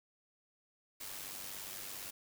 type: noise with amplitude modulation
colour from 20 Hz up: white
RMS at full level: -43 dBFS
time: 1-2.11 s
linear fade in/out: 10 ms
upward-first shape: sine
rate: 97.5 Hz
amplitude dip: 50%
effects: none